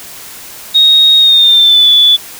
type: tone with pitch glide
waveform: sine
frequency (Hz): 3750 to 3459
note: A#7 to A7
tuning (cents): +10 to -30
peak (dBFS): -3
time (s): 0.74-2.17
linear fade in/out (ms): 20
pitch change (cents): -140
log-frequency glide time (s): 1.17-1.89
effects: white hiss -30 dBFS RMS until 2.39 s